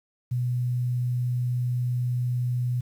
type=tone; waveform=sine; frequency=123.47 Hz; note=B2; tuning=in tune; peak=-23 dBFS; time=0.31-2.81 s; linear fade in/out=10 ms; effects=9-bit